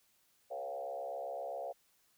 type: tone with frequency modulation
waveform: sine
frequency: 622.3 Hz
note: D#5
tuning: in tune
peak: -38 dBFS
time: 0.5-1.73 s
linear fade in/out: 20 ms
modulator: 67.6 Hz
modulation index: 2
effects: white hiss -72 dBFS RMS until 2.17 s